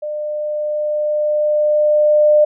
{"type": "tone with level ramp", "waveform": "sine", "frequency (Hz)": 601, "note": "D5", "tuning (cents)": 40, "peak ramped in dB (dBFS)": [-21, -7], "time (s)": [0.02, 2.45], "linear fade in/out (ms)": 10, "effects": []}